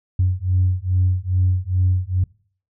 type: beating tone pair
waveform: sine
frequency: 90.7 / 93.1 Hz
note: F#2 / F#2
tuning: -34 / +11 cents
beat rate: 2.4 Hz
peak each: -18 dBFS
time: 0.19-2.24 s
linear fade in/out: 5 ms
effects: noise-tail reverb RT60 0.5 s tail -24 dB re dry + tanh soft clip ceiling -9 dBFS